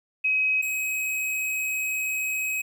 sine / square tone pair in turn, 2539 / 2539 Hz, D#7 / D#7, +34 / +34 cents, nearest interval unison, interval 0 cents, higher neither, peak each -20 / -26 dBFS, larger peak first, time 0.24-0.62 / 0.62-2.62 s, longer second, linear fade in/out 10 ms, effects 10-bit

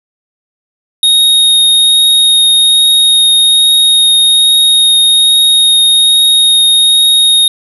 square tone with vibrato, 3729 Hz, A#7, in tune, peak -5 dBFS, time 1.03-7.48 s, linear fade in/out 2 ms, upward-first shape triangle, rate 1.2 Hz, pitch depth 8 cents each way, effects 7-bit

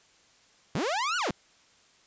sawtooth linear two-way sweep, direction up then down, 110.8 to 1500 to 110.8 Hz, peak -23 dBFS, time 0.75-1.31 s, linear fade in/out 0 ms, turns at 1.17 s, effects white hiss -61 dBFS RMS until 2.06 s + resampled to 16000 Hz

